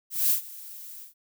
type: noise with ADSR envelope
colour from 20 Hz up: violet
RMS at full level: -21 dBFS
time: 0.1-1.14 s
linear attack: 200 ms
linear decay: 110 ms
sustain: -21 dB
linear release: 140 ms
effects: none